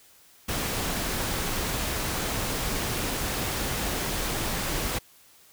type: noise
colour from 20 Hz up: pink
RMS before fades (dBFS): -29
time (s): 0.48-4.99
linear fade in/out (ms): 10
effects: white hiss -56 dBFS RMS until 5.52 s